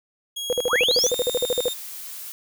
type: tone with pitch glide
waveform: sawtooth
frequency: 3300 to 3662 Hz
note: G#7 to A#7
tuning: -12 to -32 cents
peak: -25 dBFS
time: 0.36-1.74 s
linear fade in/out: 10 ms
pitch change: +180 cents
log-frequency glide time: 1.02-1.13 s
type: tone bursts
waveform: sine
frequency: 493.9 Hz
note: B4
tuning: in tune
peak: -18 dBFS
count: 16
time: 0.5-1.682 s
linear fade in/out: 0 ms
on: 27 ms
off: 50 ms
type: linear sweep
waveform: sine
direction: up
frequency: 676 to 6680 Hz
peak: -18 dBFS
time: 0.68-1.11 s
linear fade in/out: 50 ms
type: noise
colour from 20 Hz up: blue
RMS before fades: -36 dBFS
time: 0.99-2.32 s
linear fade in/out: 0 ms
effects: none